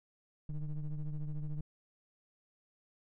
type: ring-modulated tone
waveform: triangle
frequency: 77.78 Hz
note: D#2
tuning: in tune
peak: -30 dBFS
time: 0.49-1.61 s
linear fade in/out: 5 ms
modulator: 71 Hz
effects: none